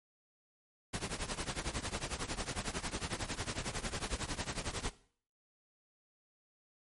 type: noise with tremolo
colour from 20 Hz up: pink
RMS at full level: -35 dBFS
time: 0.93-4.9 s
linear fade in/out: 10 ms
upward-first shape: triangle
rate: 11 Hz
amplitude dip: 95%
effects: noise-tail reverb RT60 0.5 s tail -17 dB re dry + MP3 48 kbps